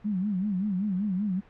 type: tone with vibrato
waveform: sine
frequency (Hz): 196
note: G3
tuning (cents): 0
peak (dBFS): -25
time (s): 0.04-1.41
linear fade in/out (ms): 20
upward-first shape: sine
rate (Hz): 5.2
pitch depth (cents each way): 150
effects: pink hiss -56 dBFS RMS until 1.49 s + low-pass 2000 Hz 12 dB/octave